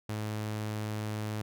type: tone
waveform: sawtooth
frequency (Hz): 107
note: A2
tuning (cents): -48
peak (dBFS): -29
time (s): 0.09-1.42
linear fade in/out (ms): 5
effects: none